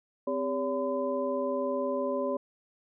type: tone cluster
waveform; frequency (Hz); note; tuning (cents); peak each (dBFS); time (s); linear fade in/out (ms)
sine; 258.5 / 400 / 567 / 1014; C4 / G4 / C#5 / B5; -21 / +35 / +39 / +45; -34 / -34 / -30 / -37; 0.27-2.37; 5
effects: none